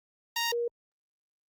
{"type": "tone pair in turn", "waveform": ["10% pulse", "sine"], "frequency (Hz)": [932.3, 473.5], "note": ["A#5", "A#4"], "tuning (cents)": [0, 27], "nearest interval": "octave", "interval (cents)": 1173, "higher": "first", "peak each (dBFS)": [-19, -27], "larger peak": "first", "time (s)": [[0.36, 0.52], [0.52, 0.68]], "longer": "neither", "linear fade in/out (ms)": 5, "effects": ["Opus 24 kbps"]}